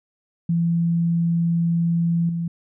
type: tone with level steps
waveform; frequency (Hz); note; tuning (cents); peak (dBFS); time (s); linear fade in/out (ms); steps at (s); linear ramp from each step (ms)
sine; 168.7; E3; +40; -17 / -22; 0.49-2.48; 5; 2.29; 2
effects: none